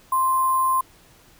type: tone with sample-and-hold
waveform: sine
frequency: 1047 Hz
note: C6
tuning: 1 cent sharp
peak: -17 dBFS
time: 0.12-0.81 s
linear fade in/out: 5 ms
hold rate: 11025 Hz
effects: pink hiss -53 dBFS RMS until 1.39 s